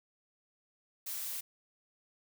blue noise, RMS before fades -39 dBFS, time 1.06-1.41 s, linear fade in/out 10 ms, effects none

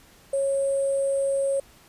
sine tone with sample-and-hold, 549 Hz, C#5, 17 cents flat, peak -21 dBFS, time 0.33-1.6 s, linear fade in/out 5 ms, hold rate 8820 Hz, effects pink hiss -54 dBFS RMS until 1.88 s + resampled to 32000 Hz

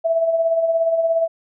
sine tone with tremolo, 659.3 Hz, E5, in tune, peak -13 dBFS, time 0.04-1.28 s, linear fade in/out 20 ms, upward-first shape sine, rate 17 Hz, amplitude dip 50%, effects none

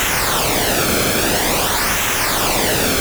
pink noise with flanger, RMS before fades -17 dBFS, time 0-3 s, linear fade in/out 0 ms, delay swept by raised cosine 0.21 to 1.07 ms, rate 0.49 Hz, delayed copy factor -0.6, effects none

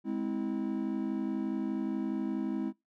triangle chord, Ab augmented, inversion none, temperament just, 207.7 / 259.6 / 324.5 Hz, Ab3 / C4 / E4, 0 / -13 / -27 cents, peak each -33 dBFS, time 0.04-2.73 s, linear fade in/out 50 ms, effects noise-tail reverb RT60 0.2 s tail -22 dB re dry

